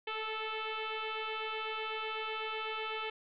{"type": "tone with frequency modulation", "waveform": "sine", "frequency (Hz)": 880, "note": "A5", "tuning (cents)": 0, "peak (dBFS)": -35, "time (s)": [0.07, 3.1], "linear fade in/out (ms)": 5, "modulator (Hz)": 438, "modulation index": 5.4, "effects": []}